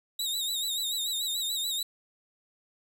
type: tone with vibrato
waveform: sawtooth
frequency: 3800 Hz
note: A#7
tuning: 33 cents sharp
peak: -26 dBFS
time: 0.19-1.83 s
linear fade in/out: 5 ms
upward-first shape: sine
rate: 6.9 Hz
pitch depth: 78 cents each way
effects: 10-bit